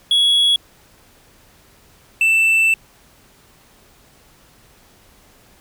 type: tone pair in turn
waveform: triangle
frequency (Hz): 3352 / 2660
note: G#7 / E7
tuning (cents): +15 / +15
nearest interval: major third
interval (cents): 400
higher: first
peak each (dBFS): -10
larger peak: neither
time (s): 0.11-0.56 / 2.21-2.74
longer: second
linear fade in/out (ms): 2
effects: pink hiss -51 dBFS RMS until 5.6 s